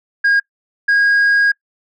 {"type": "tone pair in turn", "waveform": "sine", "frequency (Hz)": [1629, 1636.6], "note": ["G#6", "G#6"], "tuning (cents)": [-34, -26], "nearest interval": "unison", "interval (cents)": 8, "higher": "second", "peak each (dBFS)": -7, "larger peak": "neither", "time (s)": [[0.24, 0.4], [0.88, 1.52]], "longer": "second", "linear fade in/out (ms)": 10, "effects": ["noise-tail reverb RT60 0.1 s tail -25 dB re dry", "tanh soft clip ceiling -9 dBFS"]}